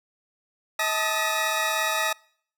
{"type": "tone cluster", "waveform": "20% pulse", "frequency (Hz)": [639, 875, 1241, 1912], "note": ["D#5", "A5", "D#6", "A#6"], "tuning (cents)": [46, -10, -5, 43], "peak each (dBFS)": -24, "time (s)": [0.79, 2.13], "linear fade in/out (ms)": 5, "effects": ["noise-tail reverb RT60 0.6 s tail -26 dB re dry"]}